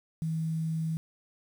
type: tone with quantisation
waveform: sine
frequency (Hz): 160.8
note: E3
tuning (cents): -43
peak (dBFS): -28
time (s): 0.22-0.97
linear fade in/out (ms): 0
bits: 9
effects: none